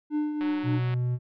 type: tone with tremolo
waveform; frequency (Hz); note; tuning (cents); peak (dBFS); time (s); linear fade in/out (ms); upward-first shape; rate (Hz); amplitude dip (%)
triangle; 300; D4; +37; -21; 0.1-0.8; 50; triangle; 3.2; 55
type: click train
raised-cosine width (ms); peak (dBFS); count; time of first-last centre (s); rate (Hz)
0.3; -23; 99; 0.41-0.94; 185
type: tone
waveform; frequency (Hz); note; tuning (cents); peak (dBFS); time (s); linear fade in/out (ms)
triangle; 123.47; B2; 0; -22; 0.63-1.19; 50
effects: low-pass 3000 Hz 12 dB/octave